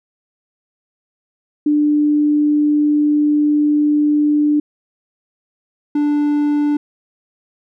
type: tone pair in turn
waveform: sine / triangle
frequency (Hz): 296.9 / 293.8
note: D4 / D4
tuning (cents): +19 / +1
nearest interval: unison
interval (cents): 18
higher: first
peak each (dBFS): -11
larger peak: neither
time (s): 1.66-4.6 / 5.95-6.77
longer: first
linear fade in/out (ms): 5
effects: none